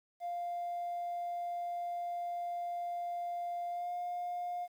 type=tone with pitch glide; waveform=triangle; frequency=698.5 to 708.3 Hz; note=F5 to F5; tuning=0 to +24 cents; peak=-32 dBFS; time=0.2-4.68 s; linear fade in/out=50 ms; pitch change=+24 cents; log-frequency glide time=3.7-3.91 s; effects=tanh soft clip ceiling -32 dBFS + 11-bit